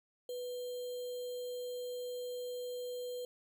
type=tone with sample-and-hold; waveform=sine; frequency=493.9 Hz; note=B4; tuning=in tune; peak=-38 dBFS; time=0.29-3.25 s; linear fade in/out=2 ms; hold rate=3675 Hz; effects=none